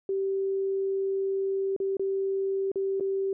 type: tone with dropouts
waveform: sine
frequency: 388.5 Hz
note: G4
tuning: 16 cents flat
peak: -25 dBFS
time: 0.09-3.33 s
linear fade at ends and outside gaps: 2 ms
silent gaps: 1.764-1.801 / 1.969-1.995 / 2.717-2.757 / 2.999-3.007 s
effects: none